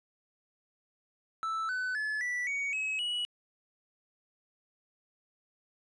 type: tone with pitch steps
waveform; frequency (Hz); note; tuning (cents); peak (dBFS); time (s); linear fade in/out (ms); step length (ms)
triangle; 1318.5 / 1505.8 / 1719.8 / 1964.1 / 2243 / 2562 / 2926; E6 / F#6 / A6 / B6 / C#7 / E7 / F#7; 0 / +30 / -40 / -10 / +20 / -50 / -20; -29; 1.43-3.25; 0; 260
effects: resampled to 22050 Hz